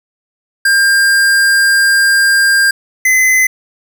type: tone pair in turn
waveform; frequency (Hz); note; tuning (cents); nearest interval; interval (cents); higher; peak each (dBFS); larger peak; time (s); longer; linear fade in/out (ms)
square; 1600 / 2037; G6 / C7; +35 / -47; major third; 418; second; -8 / -8; neither; 0.65-2.71 / 3.05-3.47; first; 5
effects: none